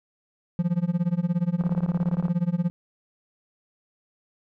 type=tone with tremolo; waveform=triangle; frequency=173.9 Hz; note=F3; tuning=7 cents flat; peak=-16 dBFS; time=0.59-2.7 s; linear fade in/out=0 ms; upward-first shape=sine; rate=17 Hz; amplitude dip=95%
type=click train; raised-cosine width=1 ms; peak=-23 dBFS; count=25; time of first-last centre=1.61-2.282 s; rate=35.7 Hz
effects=none